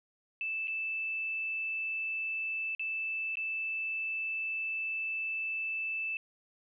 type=tone with dropouts; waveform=sine; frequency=2637 Hz; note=E7; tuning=in tune; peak=-32 dBFS; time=0.41-6.17 s; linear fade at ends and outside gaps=1 ms; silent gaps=0.673-0.68 / 2.75-2.795 / 3.355-3.37 s; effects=none